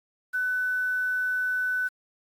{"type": "tone with quantisation", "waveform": "sine", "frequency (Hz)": 1500, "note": "F#6", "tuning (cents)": 23, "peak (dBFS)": -24, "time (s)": [0.33, 1.89], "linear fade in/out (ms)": 20, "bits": 8, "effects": ["AAC 64 kbps"]}